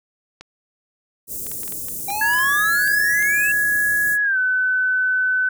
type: clicks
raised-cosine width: 0.2 ms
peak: -20 dBFS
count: 12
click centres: 0.41 / 1.467 / 1.516 / 1.633 / 1.679 / 1.723 / 1.885 / 2.103 / 2.336 / 2.388 / 2.876 / 3.226 s
type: band-stop noise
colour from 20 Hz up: white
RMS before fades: -29 dBFS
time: 1.27-4.18 s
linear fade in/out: 50 ms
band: 460 to 7400 Hz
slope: 24 dB/octave
type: exponential sweep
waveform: square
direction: up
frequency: 784 to 2722 Hz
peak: -24 dBFS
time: 2.08-3.52 s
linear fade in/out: 5 ms
type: tone with pitch glide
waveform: sine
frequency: 1676 to 1510.5 Hz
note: G#6 to F#6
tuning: +15 to +35 cents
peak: -16 dBFS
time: 2.21-5.49 s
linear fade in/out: 5 ms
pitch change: -180 cents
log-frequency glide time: 4.23-4.38 s
effects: none